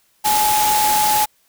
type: tone in noise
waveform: sine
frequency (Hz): 847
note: G#5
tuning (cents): +34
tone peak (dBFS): -15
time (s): 0.24-1.26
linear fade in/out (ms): 20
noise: white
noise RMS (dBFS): -20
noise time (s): 0.24-1.26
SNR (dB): +2
effects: white hiss -60 dBFS RMS until 1.48 s